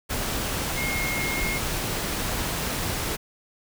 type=tone in noise; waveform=sine; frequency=2148 Hz; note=C7; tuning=45 cents sharp; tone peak=-28 dBFS; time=0.76-1.59 s; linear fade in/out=20 ms; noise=pink; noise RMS=-28 dBFS; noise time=0.09-3.17 s; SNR=-3 dB; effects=none